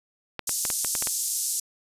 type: clicks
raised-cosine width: 0.3 ms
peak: -14 dBFS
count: 8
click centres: 0.393 / 0.493 / 0.652 / 0.702 / 0.847 / 0.952 / 1.024 / 1.072 s
type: band-pass noise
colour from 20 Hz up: pink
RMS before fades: -28 dBFS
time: 0.47-1.6 s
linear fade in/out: 5 ms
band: 6100 to 12000 Hz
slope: 24 dB/octave
effects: resampled to 32000 Hz